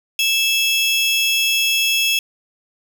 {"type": "tone pair together", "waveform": "35% pulse", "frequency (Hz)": [2637, 3322], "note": ["E7", "G#7"], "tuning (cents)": [0, 0], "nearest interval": "major third", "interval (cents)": 400, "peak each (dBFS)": [-16, -17], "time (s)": [0.19, 2.19], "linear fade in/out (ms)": 2, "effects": []}